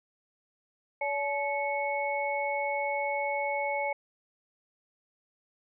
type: tone cluster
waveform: sine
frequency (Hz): 570 / 860 / 2205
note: C#5 / A5 / C#7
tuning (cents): +48 / -40 / -10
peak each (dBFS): -32 / -32 / -33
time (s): 1.01-3.93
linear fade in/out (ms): 5
effects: none